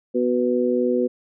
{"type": "harmonic tone", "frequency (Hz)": 123.47, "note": "B2", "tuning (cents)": 0, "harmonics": [2, 3, 4], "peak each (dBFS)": [-22, -22, -22], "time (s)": [0.14, 1.08], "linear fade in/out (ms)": 20, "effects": []}